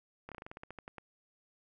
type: slowing click train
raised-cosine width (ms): 0.5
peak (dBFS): -30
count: 13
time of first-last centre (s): 0.29-0.983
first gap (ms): 27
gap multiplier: 1.13
effects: none